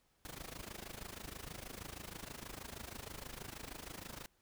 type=noise with amplitude modulation; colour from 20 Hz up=pink; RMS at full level=-45 dBFS; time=0.25-4.26 s; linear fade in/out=0 ms; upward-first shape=sine; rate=26.3 Hz; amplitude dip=85%; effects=pink hiss -75 dBFS RMS until 4.41 s